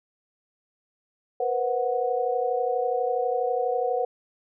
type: tone cluster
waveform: sine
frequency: 478.8 / 511 / 736 Hz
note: A#4 / C5 / F#5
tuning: +46 / -41 / -9 cents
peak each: -27 dBFS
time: 1.4-4.05 s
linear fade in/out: 5 ms
effects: none